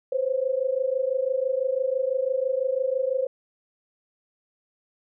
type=tone pair together; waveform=sine; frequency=510 / 536 Hz; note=C5 / C5; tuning=-44 / +42 cents; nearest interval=minor second; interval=86 cents; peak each=-25 dBFS; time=0.12-3.27 s; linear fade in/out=5 ms; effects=none